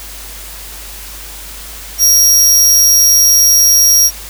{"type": "tone", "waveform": "sawtooth", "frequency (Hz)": 5650, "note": "F8", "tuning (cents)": 19, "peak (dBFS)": -3, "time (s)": [1.98, 4.11], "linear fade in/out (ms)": 50, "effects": ["added 50 Hz sine -32 dBFS peak until 4.29 s", "white hiss -30 dBFS RMS until 4.29 s"]}